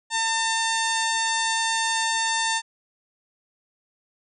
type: harmonic tone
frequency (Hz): 901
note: A5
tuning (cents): +41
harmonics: 1 / 2 / 3 / 4 / 5 / 6 / 7 / 8 / 9 / 10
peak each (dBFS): -26 / -27 / -34 / -30 / -33 / -38 / -34 / -33 / -37 / -37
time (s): 0.1-2.62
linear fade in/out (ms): 50
effects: none